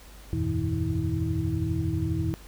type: tone cluster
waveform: sine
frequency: 82.6 / 94.9 / 117.3 / 159.1 / 323.2 Hz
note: E2 / F#2 / A#2 / D#3 / E4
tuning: +4 / +44 / +11 / +39 / -34 cents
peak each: -31 dBFS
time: 0.33-2.34 s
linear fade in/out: 0 ms
effects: added 50 Hz sine -46 dBFS peak until 2.47 s + pink hiss -51 dBFS RMS until 2.47 s